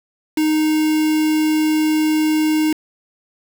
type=tone with quantisation; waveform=triangle; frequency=310 Hz; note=D#4; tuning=6 cents flat; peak=-12 dBFS; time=0.37-2.73 s; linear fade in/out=5 ms; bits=4; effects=none